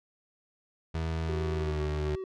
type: tone with pitch glide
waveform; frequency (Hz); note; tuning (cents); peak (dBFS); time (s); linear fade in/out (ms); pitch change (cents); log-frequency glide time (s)
30% pulse; 81 to 75.14; E2 to D2; -30 to +40; -27; 0.94-2.16; 10; -130; 1.52-1.86
type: tone with vibrato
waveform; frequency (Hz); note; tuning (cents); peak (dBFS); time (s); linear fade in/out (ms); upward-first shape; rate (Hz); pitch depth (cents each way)
triangle; 378.5; F#4; +39; -32; 1.29-2.24; 2; square; 9.2; 10
effects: low-pass 5000 Hz 12 dB/octave